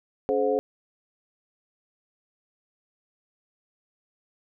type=tone cluster; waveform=sine; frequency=282.8 / 426.5 / 523 / 725 Hz; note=C#4 / G#4 / C5 / F#5; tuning=+35 / +46 / -1 / -35 cents; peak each=-31 / -24 / -25 / -31 dBFS; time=0.29-0.59 s; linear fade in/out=0 ms; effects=none